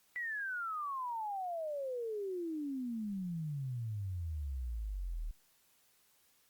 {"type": "exponential sweep", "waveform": "sine", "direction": "down", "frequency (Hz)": [1985, 36.71], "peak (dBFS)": -36, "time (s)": [0.16, 5.31], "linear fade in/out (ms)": 0, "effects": ["white hiss -70 dBFS RMS until 6.49 s", "Opus 48 kbps"]}